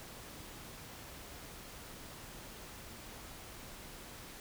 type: silence
effects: pink hiss -50 dBFS RMS until 4.4 s